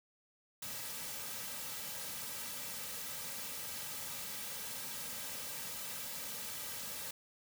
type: noise with comb filter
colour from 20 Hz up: white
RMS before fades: -43 dBFS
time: 0.62-7.11 s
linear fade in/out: 5 ms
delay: 2.8 ms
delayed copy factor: -0.7
effects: none